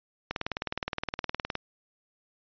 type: click train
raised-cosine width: 0.3 ms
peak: -14 dBFS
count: 25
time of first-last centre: 0.31-1.554 s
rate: 19.3 Hz
effects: resampled to 11025 Hz